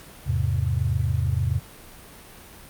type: chord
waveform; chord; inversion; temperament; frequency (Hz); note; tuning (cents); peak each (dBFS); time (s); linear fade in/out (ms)
sine; E augmented; none; equal; 82.41 / 103.83 / 130.81; E2 / G#2 / B#2; 0 / 0 / 0; -25; 0.26-1.6; 20
effects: pink hiss -45 dBFS RMS until 2.69 s + Opus 48 kbps